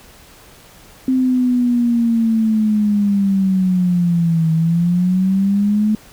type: linear two-way sweep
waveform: sine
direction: down then up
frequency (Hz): 261 to 160 to 216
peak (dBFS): -12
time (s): 1.08-5.95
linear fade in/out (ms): 2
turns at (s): 4.52
effects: pink hiss -44 dBFS RMS until 6.12 s